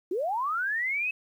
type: linear sweep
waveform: sine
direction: up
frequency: 330 to 2605 Hz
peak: -26 dBFS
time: 0.11-1.11 s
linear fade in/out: 5 ms
effects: 10-bit